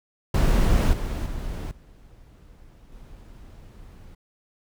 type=noise with level steps; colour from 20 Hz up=brown; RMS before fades=-18 / -27 / -31 / -49 / -45 dBFS; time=0.34-4.15 s; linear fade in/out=5 ms; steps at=0.93 / 1.26 / 1.71 / 2.92 s; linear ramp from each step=2 ms; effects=none